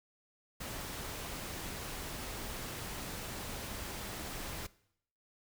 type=noise; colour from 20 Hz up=pink; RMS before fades=-42 dBFS; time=0.6-4.67 s; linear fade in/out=10 ms; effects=noise-tail reverb RT60 0.7 s tail -20 dB re dry